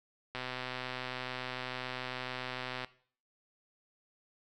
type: click train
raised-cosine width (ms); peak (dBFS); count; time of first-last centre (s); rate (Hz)
0.3; -22; 318; 0.35-2.846; 127
effects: noise-tail reverb RT60 0.5 s tail -18 dB re dry